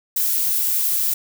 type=noise; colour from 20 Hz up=violet; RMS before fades=-20 dBFS; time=0.16-1.14 s; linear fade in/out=5 ms; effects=none